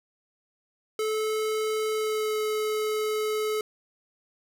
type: tone with pitch glide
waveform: square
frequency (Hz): 433.9 to 429.4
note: A4 to A4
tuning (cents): -24 to -42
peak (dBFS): -26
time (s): 0.99-3.61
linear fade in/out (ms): 2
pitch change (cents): -18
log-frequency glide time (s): 1.91-2.39
effects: none